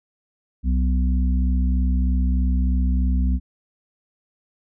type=harmonic tone; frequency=63.2 Hz; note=B1; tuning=41 cents sharp; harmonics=1 / 3 / 4; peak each=-17 / -27 / -29 dBFS; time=0.63-3.4 s; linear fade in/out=50 ms; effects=none